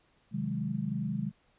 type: chord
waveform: sine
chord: Ab dominant seventh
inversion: first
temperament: equal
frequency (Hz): 130.81 / 155.56 / 185 / 207.7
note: C3 / Eb3 / Gb3 / Ab3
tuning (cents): 0 / 0 / 0 / 0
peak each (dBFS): -37 / -36 / -37 / -34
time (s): 0.31-1.32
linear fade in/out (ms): 50
effects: pink hiss -68 dBFS RMS until 1.58 s + resampled to 8000 Hz